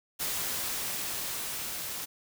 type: noise with level ramp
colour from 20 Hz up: white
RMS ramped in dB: -32 to -37 dBFS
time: 0.19-2.06 s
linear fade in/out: 20 ms
effects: none